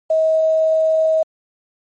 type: tone with quantisation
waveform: sine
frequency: 637 Hz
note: D#5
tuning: 41 cents sharp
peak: -12 dBFS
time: 0.1-1.23 s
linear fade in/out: 5 ms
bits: 7
effects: MP3 32 kbps